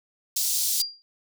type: high-pass noise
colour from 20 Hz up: pink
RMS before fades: -25 dBFS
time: 0.36-0.82 s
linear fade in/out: 5 ms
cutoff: 4600 Hz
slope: 24 dB/octave
type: tone with exponential decay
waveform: sine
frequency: 4778 Hz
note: D8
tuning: 29 cents sharp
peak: -20 dBFS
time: 0.8-1.02 s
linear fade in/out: 0 ms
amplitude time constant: 47 ms
effects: none